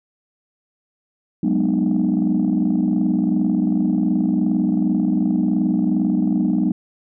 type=chord; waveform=sine; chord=G# minor seventh; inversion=third; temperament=equal with one note detuned; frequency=185 / 207.7 / 246.9 / 304.9 Hz; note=F#3 / G#3 / B3 / D#4; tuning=0 / 0 / 0 / -35 cents; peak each=-20 dBFS; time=1.43-6.72 s; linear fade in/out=5 ms; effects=tanh soft clip ceiling -10 dBFS